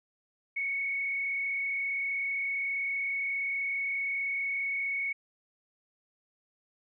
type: tone with frequency modulation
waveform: sine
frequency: 2217 Hz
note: C#7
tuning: in tune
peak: -29 dBFS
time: 0.56-5.13 s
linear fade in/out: 10 ms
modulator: 35.3 Hz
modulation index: 0.84
effects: none